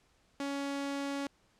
sawtooth tone, 279.7 Hz, C#4, 16 cents sharp, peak -30 dBFS, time 0.4-1.27 s, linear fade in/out 2 ms, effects pink hiss -69 dBFS RMS until 1.59 s + low-pass 8000 Hz 12 dB/octave

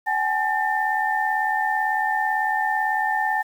sine tone cluster, 769 / 847 / 1797 Hz, G5 / G#5 / A6, -33 / +34 / +36 cents, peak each -26 / -23 / -24 dBFS, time 0.06-3.43 s, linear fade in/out 20 ms, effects 8-bit

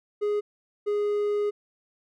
triangle tone pair in turn, 415.3 / 413.8 Hz, G#4 / G#4, 0 / -6 cents, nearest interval unison, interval 6 cents, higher first, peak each -21 dBFS, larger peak neither, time 0.21-0.41 / 0.86-1.51 s, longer second, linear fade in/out 20 ms, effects none

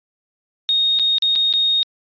sine tone with dropouts, 3719 Hz, A#7, 5 cents flat, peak -14 dBFS, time 0.69-1.83 s, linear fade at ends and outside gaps 0 ms, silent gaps 0.989-0.996 / 1.183-1.223 / 1.354-1.359 / 1.527-1.537 s, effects resampled to 11025 Hz

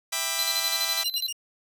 5% pulse chord, E minor seventh, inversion none, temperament just, 659.3 / 791.1 / 988.9 / 1186.7 Hz, E5 / G5 / B5 / D6, 0 / +16 / +2 / +18 cents, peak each -22 dBFS, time 0.12-1.04 s, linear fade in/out 10 ms
square tone with tremolo, 4046 Hz, B7, 41 cents sharp, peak -25 dBFS, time 0.39-1.28 s, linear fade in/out 0 ms, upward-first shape square, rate 12 Hz, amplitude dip 75%
20% pulse tone bursts, 2836 Hz, F7, 26 cents sharp, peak -25 dBFS, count 3, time 1.04-1.327 s, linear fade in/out 5 ms, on 47 ms, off 73 ms
effects none

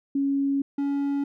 sine / triangle tone pair in turn, 277.2 / 281.4 Hz, C#4 / C#4, 0 / +26 cents, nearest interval unison, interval 26 cents, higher second, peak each -21 dBFS, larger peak neither, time 0.15-0.62 / 0.78-1.24 s, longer first, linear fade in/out 5 ms, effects none

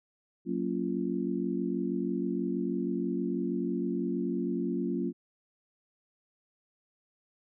sine chord, Gb major seventh, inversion none, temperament just, 185 / 231.2 / 277.5 / 346.9 Hz, Gb3 / Bb3 / Db4 / F4, 0 / -14 / +2 / -12 cents, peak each -34 dBFS, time 0.45-5.13 s, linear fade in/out 50 ms, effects none

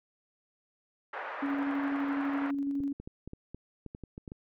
white band-pass noise, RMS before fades -39 dBFS, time 1.13-2.51 s, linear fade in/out 5 ms, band 500 to 1700 Hz, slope 24 dB/octave
sine tone with tremolo, 280 Hz, C#4, 18 cents sharp, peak -28 dBFS, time 1.42-2.93 s, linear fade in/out 10 ms, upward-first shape square, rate 12 Hz, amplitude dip 25%
clicks, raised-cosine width 3 ms, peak -29 dBFS, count 12, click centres 2.804 / 3 / 3.075 / 3.276 / 3.334 / 3.546 / 3.863 / 3.949 / 4.037 / 4.179 / 4.278 / 4.319 s
effects none

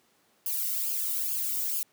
violet noise with flanger, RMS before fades -30 dBFS, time 0.46-1.83 s, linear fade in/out 2 ms, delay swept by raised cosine 0.51 to 1.23 ms, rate 2.3 Hz, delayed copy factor -0.7, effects pink hiss -66 dBFS RMS until 1.92 s + high-pass 200 Hz 12 dB/octave

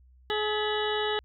harmonic tone with a mistuned harmonic, 424.1 Hz, G#4, 36 cents sharp, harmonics 1 / 2 / 3 / 4 / 5 / 7 / 8 / 9, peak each -29 / -33 / -37 / -36 / -39 / -35 / -39 / -38 dBFS, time 0.3-1.19 s, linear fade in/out 0 ms, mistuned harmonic 5, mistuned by -120 cents, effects added 63 Hz sine -54 dBFS peak until 1.24 s

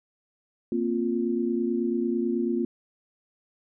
sine chord, Bb suspended second, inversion none, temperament just, 233.1 / 262.2 / 349.6 Hz, Bb3 / C4 / F4, 0 / +4 / +2 cents, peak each -27 / -30 / -27 dBFS, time 0.72-2.65 s, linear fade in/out 2 ms, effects none

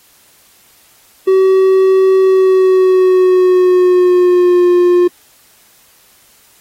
triangle tone with pitch glide, 380 to 354.6 Hz, F#4 to F4, +46 to +26 cents, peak -4 dBFS, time 1.27-5.08 s, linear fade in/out 10 ms, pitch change -120 cents, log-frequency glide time 2.19-4.69 s, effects white hiss -48 dBFS RMS until 6.6 s + AAC 48 kbps

